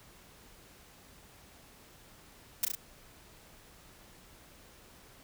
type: noise with echo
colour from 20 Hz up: blue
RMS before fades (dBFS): -27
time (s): 2.63-2.65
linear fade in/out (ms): 5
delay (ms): 34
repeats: 3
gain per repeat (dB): -3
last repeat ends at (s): 2.752
effects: pink hiss -57 dBFS RMS until 5.23 s